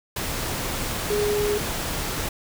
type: tone in noise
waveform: sine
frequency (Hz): 415.3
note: G#4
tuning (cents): 0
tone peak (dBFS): -21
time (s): 1.1-1.58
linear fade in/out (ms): 5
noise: pink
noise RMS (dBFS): -28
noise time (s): 0.16-2.29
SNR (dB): +4
effects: none